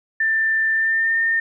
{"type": "tone with pitch glide", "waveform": "sine", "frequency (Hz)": [1781, 1818.4], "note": ["A6", "A#6"], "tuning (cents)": [21, -43], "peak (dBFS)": -16, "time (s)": [0.2, 1.4], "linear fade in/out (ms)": 5, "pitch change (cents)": 36, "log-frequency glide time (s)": [0.72, 1.19], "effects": []}